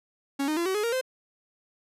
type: tone with pitch steps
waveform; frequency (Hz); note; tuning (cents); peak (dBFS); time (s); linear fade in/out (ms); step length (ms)
45% pulse; 277.2 / 307.6 / 341.3 / 378.7 / 420.2 / 466.2 / 517.3; C#4 / D#4 / F4 / F#4 / G#4 / A#4 / C5; 0 / -20 / -40 / +40 / +20 / 0 / -20; -25; 0.39-1.013; 10; 89
effects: resampled to 32000 Hz